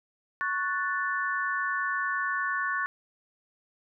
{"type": "chord", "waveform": "sine", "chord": "F# minor", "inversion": "second", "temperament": "equal", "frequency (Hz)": [1108.7, 1480, 1760], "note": ["C#6", "F#6", "A6"], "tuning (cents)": [0, 0, 0], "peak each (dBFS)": -31, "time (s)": [0.41, 2.86], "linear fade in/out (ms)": 0, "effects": []}